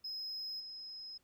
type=tone with level steps; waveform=sine; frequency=5110 Hz; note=D#8; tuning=45 cents sharp; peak=-37 / -44 dBFS; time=0.04-1.18 s; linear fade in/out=10 ms; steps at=0.59 s; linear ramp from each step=20 ms; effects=tanh soft clip ceiling -38 dBFS + pink hiss -75 dBFS RMS until 1.23 s